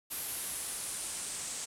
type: noise with low-pass filter sweep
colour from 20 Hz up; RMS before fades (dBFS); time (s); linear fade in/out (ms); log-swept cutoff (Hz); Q
white; -39; 0.1-1.66; 20; 12000 to 7900; 3.1
effects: none